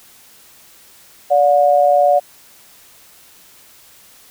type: tone pair together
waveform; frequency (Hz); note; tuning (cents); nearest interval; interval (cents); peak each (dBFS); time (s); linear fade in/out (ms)
sine; 579.3 / 721; D5 / F#5; -24 / -45; major third; 379; -12; 1.3-2.2; 20
effects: white hiss -46 dBFS RMS until 4.3 s